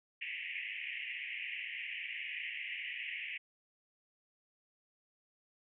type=band-pass noise; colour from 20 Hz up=pink; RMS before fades=-42 dBFS; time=0.21-3.38 s; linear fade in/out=10 ms; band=1900 to 2900 Hz; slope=96 dB/octave; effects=none